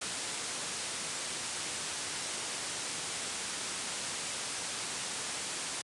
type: low-pass noise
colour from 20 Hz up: white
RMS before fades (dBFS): -38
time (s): 0.01-5.82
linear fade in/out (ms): 10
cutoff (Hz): 9900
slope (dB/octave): 96
effects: high-pass 100 Hz 12 dB/octave